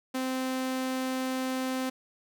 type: tone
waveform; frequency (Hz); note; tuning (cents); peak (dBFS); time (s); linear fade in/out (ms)
sawtooth; 259.5; C4; -14; -25; 0.14-1.9; 10
effects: none